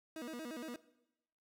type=tone with vibrato; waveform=30% pulse; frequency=277.2 Hz; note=C#4; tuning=in tune; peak=-40 dBFS; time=0.16-0.76 s; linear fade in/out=2 ms; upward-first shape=square; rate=8.6 Hz; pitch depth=240 cents each way; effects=noise-tail reverb RT60 0.9 s tail -18 dB re dry